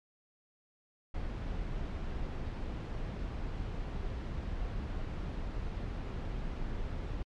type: noise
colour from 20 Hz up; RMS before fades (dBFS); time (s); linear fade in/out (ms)
brown; -37; 1.14-7.23; 5
effects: low-pass 4000 Hz 12 dB/octave + MP3 64 kbps